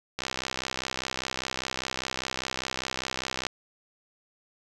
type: click train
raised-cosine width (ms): 0.2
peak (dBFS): -12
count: 214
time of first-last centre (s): 0.19-3.467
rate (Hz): 65
effects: none